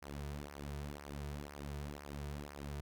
sawtooth tone with flanger, 72.2 Hz, D2, 29 cents flat, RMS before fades -45 dBFS, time 0.02-2.81 s, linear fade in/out 5 ms, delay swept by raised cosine 0.26 to 3.76 ms, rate 2 Hz, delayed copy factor -0.75, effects none

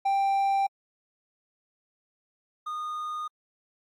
triangle tone pair in turn, 787 / 1228 Hz, G5 / D#6, +7 / -23 cents, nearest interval minor sixth, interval 770 cents, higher second, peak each -20 / -29 dBFS, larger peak first, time 0.05-0.67 / 2.66-3.28 s, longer neither, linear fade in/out 10 ms, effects AAC 64 kbps

